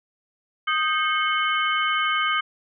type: tone cluster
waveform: sine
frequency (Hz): 1240 / 1573 / 2170 / 3052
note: D#6 / G6 / C#7 / G7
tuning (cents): -6 / +6 / -37 / -47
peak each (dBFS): -23 / -27 / -26 / -28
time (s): 0.67-2.41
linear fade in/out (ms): 10
effects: none